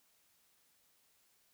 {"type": "silence", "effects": ["white hiss -72 dBFS RMS until 1.53 s"]}